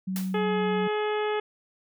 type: tone with pitch glide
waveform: sine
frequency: 188 to 185.63 Hz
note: F#3 to F#3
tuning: +28 to +6 cents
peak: -27 dBFS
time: 0.07-0.88 s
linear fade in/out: 10 ms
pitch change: -22 cents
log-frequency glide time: 0.37-0.64 s
type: noise with exponential decay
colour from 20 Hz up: white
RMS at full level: -34 dBFS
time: 0.16-0.44 s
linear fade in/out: 1 ms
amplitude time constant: 59 ms
type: harmonic tone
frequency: 423 Hz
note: G#4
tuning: 32 cents sharp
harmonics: 1 / 2 / 3 / 4 / 5 / 6 / 7 / 8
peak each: -26 / -32 / -36 / -38 / -40 / -42 / -43 / -44 dBFS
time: 0.34-1.4 s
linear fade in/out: 5 ms
effects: none